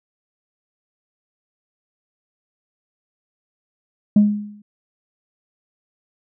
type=tone with exponential decay; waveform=sine; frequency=207.7 Hz; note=G#3; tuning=in tune; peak=-5 dBFS; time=4.16-4.62 s; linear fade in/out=5 ms; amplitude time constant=100 ms; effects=tanh soft clip ceiling -6 dBFS